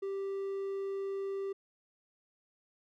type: tone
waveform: triangle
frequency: 391.9 Hz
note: G4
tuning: in tune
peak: -32 dBFS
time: 0.02-1.53 s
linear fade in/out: 10 ms
effects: none